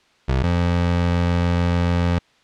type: tone pair in turn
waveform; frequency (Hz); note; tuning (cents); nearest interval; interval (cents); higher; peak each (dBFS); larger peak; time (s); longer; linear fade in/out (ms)
25% pulse; 65.41 / 86.96; C2 / F2; 0 / -7; perfect fourth; 493; second; -13; neither; 0.28-0.43 / 0.43-2.19; second; 10
effects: white hiss -57 dBFS RMS until 2.43 s + low-pass 4000 Hz 12 dB/octave